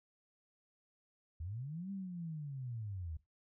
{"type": "linear two-way sweep", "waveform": "sine", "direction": "up then down", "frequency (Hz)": [74.6, 199.5, 74.6], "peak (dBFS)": -40, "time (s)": [1.4, 3.17], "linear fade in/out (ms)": 5, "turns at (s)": 1.91, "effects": ["noise-tail reverb RT60 0.2 s tail -18 dB re dry"]}